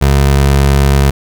25% pulse tone, 69.3 Hz, C#2, in tune, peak -3 dBFS, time 0.01-1.11 s, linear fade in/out 10 ms, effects none

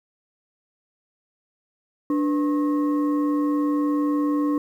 sine tone with frequency modulation, 293.7 Hz, D4, in tune, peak -19 dBFS, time 2.1-4.58 s, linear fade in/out 2 ms, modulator 788 Hz, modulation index 0.48, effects 9-bit

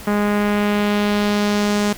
sawtooth tone with low-pass filter sweep, 206.6 Hz, G#3, 9 cents flat, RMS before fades -18 dBFS, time 0.07-1.93 s, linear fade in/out 5 ms, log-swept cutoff 1600 to 7900 Hz, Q 1.2, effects pink hiss -36 dBFS RMS until 1.97 s

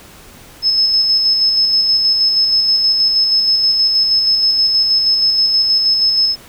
sine tone with tremolo, 5200 Hz, E8, 24 cents flat, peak -9 dBFS, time 0.62-6.36 s, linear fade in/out 50 ms, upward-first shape square, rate 6.3 Hz, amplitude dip 30%, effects pink hiss -40 dBFS RMS until 6.48 s

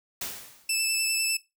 white noise with exponential decay, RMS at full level -31 dBFS, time 0.21-0.81 s, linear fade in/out 5 ms, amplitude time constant 130 ms
15% pulse tone with vibrato, 2637 Hz, E7, in tune, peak -17 dBFS, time 0.69-1.37 s, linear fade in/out 5 ms, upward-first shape sine, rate 10 Hz, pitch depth 14 cents each way
effects noise-tail reverb RT60 0.2 s tail -17 dB re dry

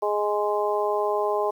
harmonic tone, 208 Hz, G#3, 3 cents sharp, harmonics 2 / 3 / 4 / 5, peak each -25 / -27 / -28 / -29 dBFS, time 0.02-1.51 s, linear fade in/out 10 ms, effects 9-bit

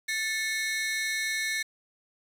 sawtooth ring-modulated tone, 1975.5 Hz, B6, in tune, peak -21 dBFS, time 0.08-1.63 s, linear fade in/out 10 ms, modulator 212 Hz, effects low-pass 10000 Hz 12 dB/octave + 8-bit

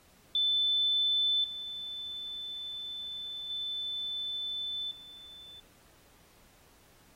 sine tone with level steps, 3520 Hz, A7, in tune, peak -25 / -37 / -33 / -47 dBFS, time 0.35-5.6 s, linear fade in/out 2 ms, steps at 1.44 / 3.5 / 4.91 s, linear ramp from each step 2 ms, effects pink hiss -62 dBFS RMS until 7.15 s + AAC 48 kbps

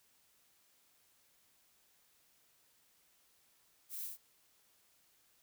violet noise with echo, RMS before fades -44 dBFS, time 3.89-4.11 s, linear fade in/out 50 ms, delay 66 ms, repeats 1, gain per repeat -3 dB, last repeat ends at 4.176 s, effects white hiss -71 dBFS RMS until 5.42 s

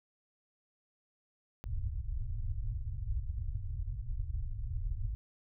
pink low-pass noise, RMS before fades -36 dBFS, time 1.64-5.15 s, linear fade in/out 0 ms, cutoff 120 Hz, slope 96 dB/octave, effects none

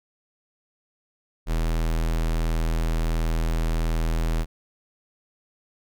square tone, 40.71 Hz, E1, 21 cents flat, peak -22 dBFS, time 1.46-4.46 s, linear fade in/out 50 ms, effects none

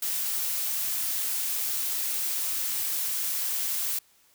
blue noise, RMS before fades -29 dBFS, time 0.02-3.99 s, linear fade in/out 5 ms, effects white hiss -62 dBFS RMS until 4.34 s

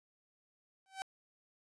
sawtooth tone with exponential growth, 769 Hz, G5, 33 cents flat, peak -31 dBFS, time 0.86-1.02 s, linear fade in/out 0 ms, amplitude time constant 34 ms, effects resampled to 24000 Hz

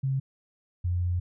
sine tone pair in turn, 134.4 / 88.62 Hz, C3 / F2, +47 / +26 cents, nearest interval perfect fifth, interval 721 cents, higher first, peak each -24 / -24 dBFS, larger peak neither, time 0.03-0.2 / 0.84-1.2 s, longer second, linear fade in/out 10 ms, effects none

